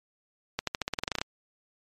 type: accelerating click train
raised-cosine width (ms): 0.2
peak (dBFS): -11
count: 13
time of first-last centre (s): 0.59-1.215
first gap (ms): 83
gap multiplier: 0.91
effects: MP3 64 kbps

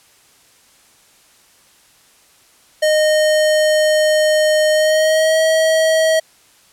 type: tone with pitch glide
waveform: square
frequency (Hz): 616 to 639.2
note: D#5 to D#5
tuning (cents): -17 to +47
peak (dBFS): -12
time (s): 2.82-6.2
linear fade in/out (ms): 10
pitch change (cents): +64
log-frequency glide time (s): 4.71-5.41
effects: white hiss -51 dBFS RMS until 6.72 s + low-pass 11000 Hz 12 dB/octave

